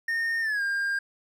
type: tone with pitch glide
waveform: triangle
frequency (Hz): 1833 to 1605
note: A#6 to G6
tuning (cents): -30 to +40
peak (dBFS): -23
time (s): 0.08-0.99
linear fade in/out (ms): 5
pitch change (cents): -230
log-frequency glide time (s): 0.41-0.62
effects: none